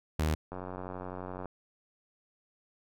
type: tone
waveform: sawtooth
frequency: 77.78 Hz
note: D#2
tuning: in tune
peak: -23 dBFS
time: 0.19-0.35 s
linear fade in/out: 5 ms
type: click train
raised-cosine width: 1 ms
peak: -26 dBFS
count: 87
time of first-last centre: 0.52-1.457 s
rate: 91.8 Hz
effects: none